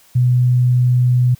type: tone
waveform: sine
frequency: 124.4 Hz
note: B2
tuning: 13 cents sharp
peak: -10 dBFS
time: 0.15-1.35 s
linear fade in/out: 10 ms
effects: white hiss -50 dBFS RMS until 1.39 s